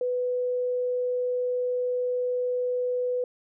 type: tone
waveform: sine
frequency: 496.6 Hz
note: B4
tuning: 9 cents sharp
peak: -24 dBFS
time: 0.01-3.24 s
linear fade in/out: 2 ms
effects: none